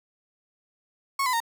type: tone with pitch steps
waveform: 35% pulse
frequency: 1099 / 1007.8 / 924.1 Hz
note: C#6 / B5 / A#5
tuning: -15 / +35 / -15 cents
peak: -21 dBFS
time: 1.19-1.403 s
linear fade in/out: 5 ms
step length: 71 ms
effects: none